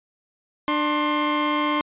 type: tone pair together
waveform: sawtooth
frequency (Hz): 297.3 / 1059.5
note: D4 / C6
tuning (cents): +21 / +21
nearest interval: octave + minor seventh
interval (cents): 2200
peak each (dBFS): -19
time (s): 0.68-1.81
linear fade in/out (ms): 0
effects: resampled to 8000 Hz